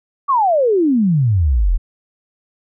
sine exponential sweep, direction down, 1167 to 36.71 Hz, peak -11 dBFS, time 0.28-1.78 s, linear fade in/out 20 ms, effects none

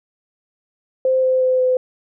sine tone with pitch steps, 520 / 516.4 / 512.8 / 509.3 Hz, C5 / C5 / C5 / C5, -11 / -23 / -35 / -47 cents, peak -13 dBFS, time 1.05-1.77 s, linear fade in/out 2 ms, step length 180 ms, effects none

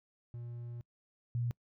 triangle / sine tone pair in turn, 119.3 / 119.78 Hz, A#2 / A#2, +41 / +47 cents, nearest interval unison, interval 6 cents, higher second, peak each -39 / -31 dBFS, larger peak second, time 0.34-0.81 / 1.35-1.51 s, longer first, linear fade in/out 0 ms, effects noise-tail reverb RT60 0.1 s tail -25 dB re dry

